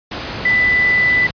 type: tone in noise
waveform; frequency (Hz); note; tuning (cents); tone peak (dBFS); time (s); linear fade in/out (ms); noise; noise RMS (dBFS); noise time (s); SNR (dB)
sine; 1990; B6; +13; -11; 0.45-1.27; 5; pink; -25; 0.11-1.31; +11
effects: high-pass 60 Hz 12 dB/octave + resampled to 11025 Hz